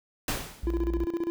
pink noise with exponential decay, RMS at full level -27 dBFS, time 0.28-0.79 s, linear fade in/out 2 ms, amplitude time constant 110 ms
triangle tone, 58.7 Hz, A#1, 13 cents sharp, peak -26 dBFS, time 0.63-1.05 s, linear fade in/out 5 ms
triangle tone with tremolo, 338.5 Hz, E4, 46 cents sharp, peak -23 dBFS, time 0.67-1.3 s, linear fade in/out 0 ms, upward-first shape square, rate 15 Hz, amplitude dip 75%
effects none

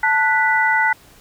sine tone cluster, 882 / 1475 / 1977 Hz, A5 / F#6 / B6, +4 / -6 / +1 cents, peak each -18 dBFS, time 0.03-0.93 s, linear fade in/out 5 ms, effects pink hiss -48 dBFS RMS until 1.2 s

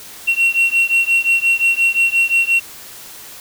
sine beating tone pair, 2728 / 2733.7 Hz, F7 / F7, -41 / -38 cents, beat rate 5.7 Hz, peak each -13 dBFS, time 0.27-2.6 s, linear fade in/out 20 ms, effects tanh soft clip ceiling -9 dBFS + white hiss -36 dBFS RMS until 3.4 s

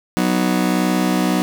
40% pulse chord, B major, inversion second, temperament just, 185.21 / 246.9 / 308.7 Hz, F#3 / B3 / D#4, +2 / 0 / -14 cents, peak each -18 / -20 / -20 dBFS, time 0.17-1.42 s, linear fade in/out 0 ms, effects none

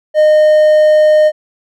triangle tone, 613 Hz, D#5, 26 cents flat, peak -3 dBFS, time 0.14-1.32 s, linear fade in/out 50 ms, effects none

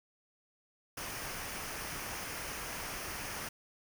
pink noise with comb filter, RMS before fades -41 dBFS, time 0.97-3.49 s, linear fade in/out 5 ms, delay 0.26 ms, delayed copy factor -0.5, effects none

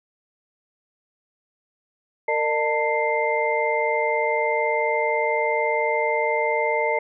sine tone cluster, 459.9 / 604 / 893 / 2093 Hz, A#4 / D5 / A5 / C7, -23 / +48 / +25 / 0 cents, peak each -25 dBFS, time 2.28-6.99 s, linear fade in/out 5 ms, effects none

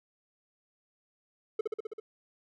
triangle tone with echo, 433.6 Hz, A4, 25 cents flat, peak -24 dBFS, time 1.59-1.61 s, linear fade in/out 5 ms, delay 65 ms, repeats 6, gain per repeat -2 dB, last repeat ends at 2 s, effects none

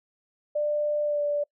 sine tone with pitch glide, 594 to 584.1 Hz, D5 to D5, +20 to -10 cents, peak -23 dBFS, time 0.55-1.44 s, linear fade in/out 10 ms, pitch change -30 cents, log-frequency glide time 1.03-1.22 s, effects noise-tail reverb RT60 0.1 s tail -26 dB re dry

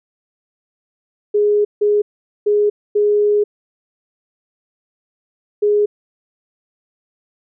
sine tone bursts at uneven times, 415.3 Hz, G#4, in tune, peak -11 dBFS, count 5, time 1.34-1.65 / 1.81-2.02 / 2.46-2.7 / 2.95-3.44 / 5.62-5.86 s, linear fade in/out 10 ms, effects none

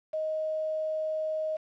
sine tone with quantisation, 626 Hz, D#5, 10 cents sharp, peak -28 dBFS, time 0.13-1.57 s, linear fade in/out 10 ms, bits 8, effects low-pass 3000 Hz 12 dB/octave

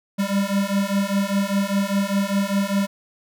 square beating tone pair, 196 / 201 Hz, G3 / G3, 0 / +44 cents, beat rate 5 Hz, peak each -23 dBFS, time 0.18-2.87 s, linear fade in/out 20 ms, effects none

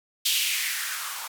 violet noise with band-pass filter sweep, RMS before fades -28 dBFS, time 0.25-1.28 s, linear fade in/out 10 ms, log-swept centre 3400 to 920 Hz, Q 2.8, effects none

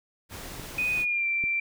pink noise, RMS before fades -40 dBFS, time 0.29-1.06 s, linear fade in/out 50 ms
clicks, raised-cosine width 3 ms, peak -27 dBFS, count 2, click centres 0.597 / 1.439 s
sine tone with pitch glide, 2489 to 2353 Hz, D#7 to D7, 0 to +3 cents, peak -24 dBFS, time 0.78-1.6 s, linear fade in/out 5 ms, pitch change -97 cents, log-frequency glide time 0.96-1.26 s
effects none

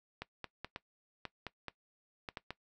clicks, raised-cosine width 0.3 ms, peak -24 dBFS, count 10, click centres 0.22 / 0.443 / 0.646 / 0.761 / 1.253 / 1.467 / 1.683 / 2.288 / 2.372 / 2.506 s, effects noise-tail reverb RT60 0.1 s tail -19 dB re dry

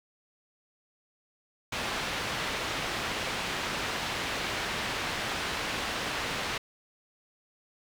white low-pass noise, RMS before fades -33 dBFS, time 1.72-6.58 s, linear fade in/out 5 ms, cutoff 3000 Hz, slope 12 dB/octave, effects none

